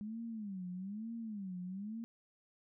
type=tone with vibrato; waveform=sine; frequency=203.8 Hz; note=G#3; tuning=32 cents flat; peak=-40 dBFS; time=0.01-2.04 s; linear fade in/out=0 ms; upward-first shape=sine; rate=1.1 Hz; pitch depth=220 cents each way; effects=none